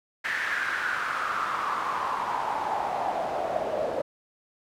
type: noise with band-pass filter sweep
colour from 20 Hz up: pink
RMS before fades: -29 dBFS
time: 0.24-4.02 s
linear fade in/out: 10 ms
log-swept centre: 1800 to 570 Hz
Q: 5.3
effects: none